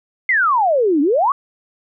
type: exponential two-way sweep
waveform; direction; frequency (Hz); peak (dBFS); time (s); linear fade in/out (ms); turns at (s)
sine; down then up; 2137 to 273.3 to 1186; -12; 0.29-1.32; 2; 1.01
effects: none